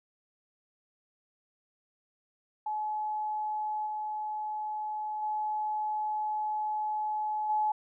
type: tone with level steps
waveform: sine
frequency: 853 Hz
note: G#5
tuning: 46 cents sharp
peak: -30 / -32 / -29 / -25 dBFS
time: 2.66-7.72 s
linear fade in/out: 5 ms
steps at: 3.86 / 5.22 / 7.49 s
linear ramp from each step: 10 ms
effects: none